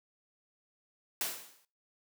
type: noise with exponential decay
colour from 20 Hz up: white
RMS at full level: -31 dBFS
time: 1.21-1.65 s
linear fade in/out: 1 ms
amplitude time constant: 94 ms
effects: noise-tail reverb RT60 0.3 s tail -19 dB re dry + high-pass 200 Hz 12 dB/octave